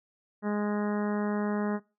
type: harmonic tone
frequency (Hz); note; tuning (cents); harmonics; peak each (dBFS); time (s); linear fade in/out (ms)
207.7; G#3; 0; 1 / 2 / 3 / 4 / 5 / 6 / 7 / 8 / 9; -28 / -34 / -38 / -40 / -42 / -44 / -45 / -46 / -47; 0.42-1.8; 50
effects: noise-tail reverb RT60 0.3 s tail -22 dB re dry